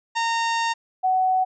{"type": "tone pair in turn", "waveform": ["sawtooth", "sine"], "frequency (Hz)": [920, 747.7], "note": ["A#5", "F#5"], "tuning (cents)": [-23, 18], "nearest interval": "major third", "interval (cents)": 359, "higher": "first", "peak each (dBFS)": -17, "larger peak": "neither", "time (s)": [[0.15, 0.74], [1.03, 1.45]], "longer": "first", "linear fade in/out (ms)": 20, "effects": ["resampled to 16000 Hz"]}